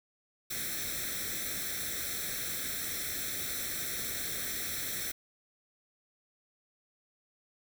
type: noise with comb filter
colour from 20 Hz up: white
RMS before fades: -36 dBFS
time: 0.5-5.12 s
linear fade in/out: 10 ms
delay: 0.52 ms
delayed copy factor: +0.85
effects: none